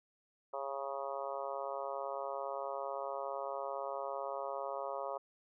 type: harmonic tone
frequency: 137.7 Hz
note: C#3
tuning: 11 cents flat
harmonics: 3 / 4 / 5 / 6 / 7 / 8 / 9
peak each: -47 / -41 / -44 / -48 / -45 / -47 / -48 dBFS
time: 0.53-5.18 s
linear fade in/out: 10 ms
effects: none